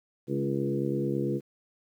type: harmonic tone with a mistuned harmonic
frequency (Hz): 69.1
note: C#2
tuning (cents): -5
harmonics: 2 / 3 / 4 / 5 / 6 / 7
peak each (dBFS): -32 / -33 / -35 / -31 / -36 / -36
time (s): 0.27-1.41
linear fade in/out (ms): 50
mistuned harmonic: 4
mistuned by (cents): +21
effects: 10-bit